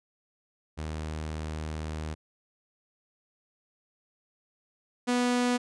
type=tone pair in turn; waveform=sawtooth; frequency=77.78 / 245.6 Hz; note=D#2 / B3; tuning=0 / -9 cents; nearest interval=octave + minor sixth; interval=1991 cents; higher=second; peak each=-29 / -20 dBFS; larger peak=second; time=0.77-2.15 / 5.07-5.58 s; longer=first; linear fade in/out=20 ms; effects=resampled to 22050 Hz